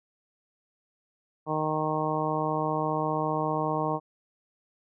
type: harmonic tone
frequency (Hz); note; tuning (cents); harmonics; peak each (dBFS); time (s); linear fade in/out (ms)
154.9; D#3; -7; 1 / 2 / 3 / 4 / 5 / 6 / 7; -33 / -33 / -33 / -33 / -33 / -33 / -33; 1.46-4; 50
effects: none